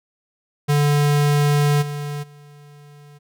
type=tone with level steps; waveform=square; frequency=145.9 Hz; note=D3; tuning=11 cents flat; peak=-15 / -26 / -43 dBFS; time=0.68-3.19 s; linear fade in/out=20 ms; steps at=1.81 / 2.22 s; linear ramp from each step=20 ms; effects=none